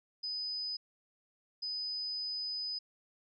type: tone bursts at uneven times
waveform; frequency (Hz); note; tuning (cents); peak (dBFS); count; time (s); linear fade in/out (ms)
sine; 5000; D#8; +8; -35; 2; 0.23-0.77 / 1.62-2.79; 10
effects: none